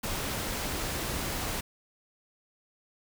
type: noise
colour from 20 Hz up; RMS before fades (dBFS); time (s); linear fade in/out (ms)
pink; -33; 0.03-1.61; 10
effects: none